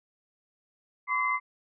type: tone cluster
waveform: sine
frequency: 1020 / 1136 / 2067 Hz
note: C6 / C#6 / C7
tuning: -44 / +42 / -22 cents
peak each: -31 / -29 / -28 dBFS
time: 1.07-1.4 s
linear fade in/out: 50 ms
effects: none